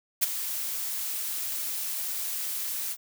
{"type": "noise with ADSR envelope", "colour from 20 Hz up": "blue", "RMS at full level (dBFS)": -20, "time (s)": [0.21, 2.97], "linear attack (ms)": 22, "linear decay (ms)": 17, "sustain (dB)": -12, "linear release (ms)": 57, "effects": []}